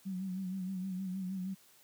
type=tone with vibrato; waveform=sine; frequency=187.6 Hz; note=F#3; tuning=24 cents sharp; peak=-35 dBFS; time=0.05-1.55 s; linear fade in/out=20 ms; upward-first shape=sine; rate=6.4 Hz; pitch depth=57 cents each way; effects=white hiss -63 dBFS RMS until 1.83 s + high-pass 80 Hz 12 dB/octave